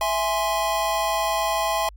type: chord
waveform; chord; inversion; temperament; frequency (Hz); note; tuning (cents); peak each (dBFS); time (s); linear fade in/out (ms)
square; E augmented; none; equal; 659.3 / 830.6 / 1046.5; E5 / G#5 / B#5; 0 / 0 / 0; -26; 0.01-1.89; 2
effects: added 50 Hz sine -41 dBFS peak until 1.96 s + MP3 96 kbps